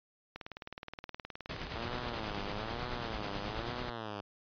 click train, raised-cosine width 0.3 ms, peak -26 dBFS, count 39, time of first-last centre 0.36-2.35 s, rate 19.1 Hz
pink noise with tremolo, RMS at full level -39 dBFS, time 1.49-3.9 s, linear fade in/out 5 ms, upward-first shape sine, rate 9.2 Hz, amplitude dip 45%
5% pulse tone with vibrato, 111 Hz, A2, 16 cents sharp, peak -28 dBFS, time 1.75-4.21 s, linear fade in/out 5 ms, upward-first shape sine, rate 1.1 Hz, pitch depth 180 cents each way
effects resampled to 11025 Hz

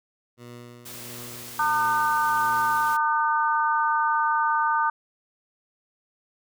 15% pulse tone with tremolo, 120.6 Hz, B2, 41 cents flat, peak -33 dBFS, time 0.37-2.96 s, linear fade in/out 50 ms, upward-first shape triangle, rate 1.5 Hz, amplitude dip 60%
white noise, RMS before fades -40 dBFS, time 0.85-2.97 s, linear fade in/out 10 ms
harmonic tone, 302.8 Hz, D#4, 47 cents flat, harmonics 3 / 4 / 5, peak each -23 / -24 / -27 dBFS, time 1.59-4.9 s, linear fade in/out 5 ms
effects none

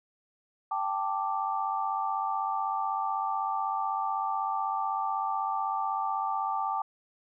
sine chord, G suspended second, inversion none, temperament equal, 784 / 880 / 1174.7 Hz, G5 / A5 / D6, 0 / 0 / 0 cents, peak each -32 dBFS, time 0.71-6.82 s, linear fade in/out 5 ms, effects none

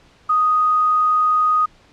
sine tone with quantisation, 1245 Hz, D#6, 1 cent sharp, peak -13 dBFS, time 0.29-1.66 s, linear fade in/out 10 ms, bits 7, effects pink hiss -52 dBFS RMS until 1.92 s + low-pass 5000 Hz 12 dB/octave

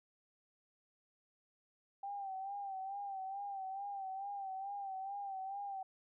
sine tone with vibrato, 784 Hz, G5, in tune, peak -40 dBFS, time 2.03-5.83 s, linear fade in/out 5 ms, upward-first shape sine, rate 2.3 Hz, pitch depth 57 cents each way, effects none

